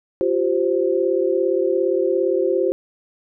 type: chord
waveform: sine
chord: F suspended second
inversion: none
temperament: equal with one note detuned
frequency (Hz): 349.2 / 386.6 / 523.3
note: F4 / G4 / C5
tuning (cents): 0 / -24 / 0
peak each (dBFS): -21 / -20 / -21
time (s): 0.21-2.72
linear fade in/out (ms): 0
effects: none